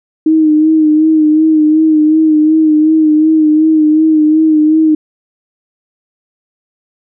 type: tone with vibrato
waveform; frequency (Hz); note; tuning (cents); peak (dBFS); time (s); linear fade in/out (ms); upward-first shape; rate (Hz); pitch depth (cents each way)
sine; 311.1; D#4; 0; -5; 0.26-4.95; 5; sine; 2.7; 38
effects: none